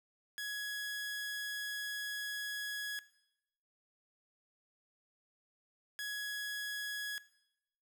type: tone bursts at uneven times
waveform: sawtooth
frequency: 1674 Hz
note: G#6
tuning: 13 cents sharp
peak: -35 dBFS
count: 2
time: 0.38-2.99 / 5.99-7.18 s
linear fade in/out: 0 ms
effects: noise-tail reverb RT60 0.8 s tail -17 dB re dry